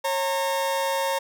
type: tone pair together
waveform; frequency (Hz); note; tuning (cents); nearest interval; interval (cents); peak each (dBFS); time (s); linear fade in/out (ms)
40% pulse; 545 / 916.6; C#5 / A#5; -29 / -29; major sixth; 900; -25; 0.04-1.19; 10
effects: none